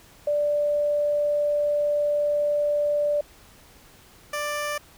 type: tone pair in turn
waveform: sine / 15% pulse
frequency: 587.3 / 590.1 Hz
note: D5 / D5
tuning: 0 / +8 cents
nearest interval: unison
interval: 8 cents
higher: second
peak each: -20 dBFS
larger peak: neither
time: 0.27-3.21 / 4.33-4.78 s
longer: first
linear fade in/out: 5 ms
effects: pink hiss -52 dBFS RMS until 4.97 s

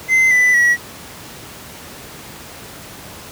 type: tone with pitch steps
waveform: triangle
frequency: 2062 / 1992.9 / 1926.1 Hz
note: C7 / B6 / B6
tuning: -26 / +15 / -44 cents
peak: -8 dBFS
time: 0.08-0.77 s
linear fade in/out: 50 ms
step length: 230 ms
effects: pink hiss -35 dBFS RMS until 3.31 s + high-pass 80 Hz 12 dB/octave

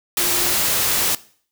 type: tone in noise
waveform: sine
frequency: 350 Hz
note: F4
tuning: 4 cents sharp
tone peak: -30 dBFS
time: 0.2-0.54 s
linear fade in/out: 2 ms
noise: white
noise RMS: -19 dBFS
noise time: 0.17-1.15 s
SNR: -14 dB
effects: noise-tail reverb RT60 0.5 s tail -19 dB re dry

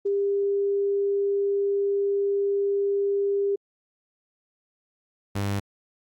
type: tone pair in turn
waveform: sine / sawtooth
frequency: 400 / 100 Hz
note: G4 / G2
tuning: +35 / +35 cents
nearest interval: 2 octaves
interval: 2400 cents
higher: first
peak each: -21 dBFS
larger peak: neither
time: 0.05-3.56 / 5.35-5.6 s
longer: first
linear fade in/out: 10 ms
effects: Opus 24 kbps

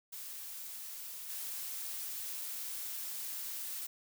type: noise with level steps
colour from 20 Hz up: blue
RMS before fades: -45 / -41 dBFS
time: 0.12-3.87 s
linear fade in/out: 10 ms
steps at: 1.29 s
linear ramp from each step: 10 ms
effects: none

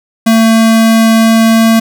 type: tone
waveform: square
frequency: 224.9 Hz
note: A3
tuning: 38 cents sharp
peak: -5 dBFS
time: 0.26-1.8 s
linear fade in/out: 10 ms
effects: none

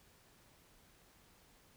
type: silence
effects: pink hiss -66 dBFS RMS until 1.76 s

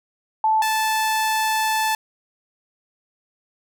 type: tone pair in turn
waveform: sine / sawtooth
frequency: 875 / 875 Hz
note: A5 / A5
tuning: -10 / -10 cents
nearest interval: unison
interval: 0 cents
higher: neither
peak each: -15 dBFS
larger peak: neither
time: 0.44-0.62 / 0.62-1.95 s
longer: second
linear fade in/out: 2 ms
effects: none

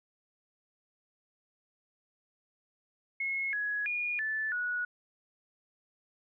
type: tone with pitch steps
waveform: sine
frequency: 2172 / 1676 / 2437 / 1750 / 1463 Hz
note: C#7 / G#6 / D#7 / A6 / F#6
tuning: -36 / +15 / -37 / -10 / -20 cents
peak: -30 dBFS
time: 3.2-4.85 s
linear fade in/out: 5 ms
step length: 330 ms
effects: none

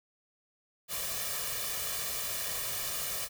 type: noise with comb filter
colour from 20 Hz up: white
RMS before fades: -35 dBFS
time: 0.88-3.29 s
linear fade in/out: 50 ms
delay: 1.7 ms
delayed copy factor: +0.75
effects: none

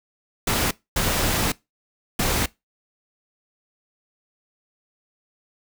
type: noise bursts at uneven times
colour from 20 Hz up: pink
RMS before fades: -22 dBFS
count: 3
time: 0.47-0.71 / 0.96-1.52 / 2.19-2.46 s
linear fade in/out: 5 ms
effects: noise-tail reverb RT60 0.2 s tail -21 dB re dry

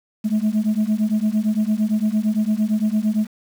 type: beating tone pair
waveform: sine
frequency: 210 / 218.8 Hz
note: G#3 / A3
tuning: +19 / -9 cents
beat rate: 8.8 Hz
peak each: -18 dBFS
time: 0.24-3.27 s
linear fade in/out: 20 ms
effects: tanh soft clip ceiling -13 dBFS + 7-bit

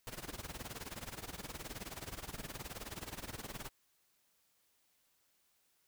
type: noise with tremolo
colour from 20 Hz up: pink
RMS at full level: -43 dBFS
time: 0.07-3.69 s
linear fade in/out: 0 ms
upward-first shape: sine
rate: 19 Hz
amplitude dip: 85%
effects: white hiss -75 dBFS RMS until 5.87 s

